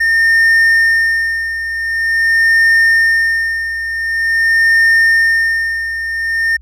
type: tone with tremolo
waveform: triangle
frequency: 1819 Hz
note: A#6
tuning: 43 cents flat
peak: -5 dBFS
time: 0-6.57 s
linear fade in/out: 10 ms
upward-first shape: sine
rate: 0.46 Hz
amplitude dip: 70%
effects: added 60 Hz sine -36 dBFS peak until 6.61 s